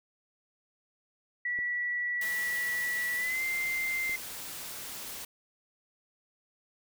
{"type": "tone with pitch glide", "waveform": "sine", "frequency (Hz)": [1948, 2088], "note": ["B6", "C7"], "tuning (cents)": [-24, -4], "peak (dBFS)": -29, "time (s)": [1.45, 4.16], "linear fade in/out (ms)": 5, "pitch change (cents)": 120, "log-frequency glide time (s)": [3.15, 3.42]}
{"type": "clicks", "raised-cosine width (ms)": 2, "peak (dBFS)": -35, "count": 2, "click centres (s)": [1.589, 4.095]}
{"type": "noise", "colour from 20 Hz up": "white", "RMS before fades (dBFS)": -41, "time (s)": [2.21, 5.25], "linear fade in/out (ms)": 5}
{"effects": []}